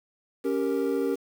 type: chord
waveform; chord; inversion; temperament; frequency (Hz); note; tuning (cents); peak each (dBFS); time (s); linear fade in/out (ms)
triangle; G diminished; second; equal; 277.2 / 392 / 466.2; Db4 / G4 / Bb4; 0 / 0 / 0; -26; 0.44-1.16; 20
effects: tanh soft clip ceiling -13 dBFS + 8-bit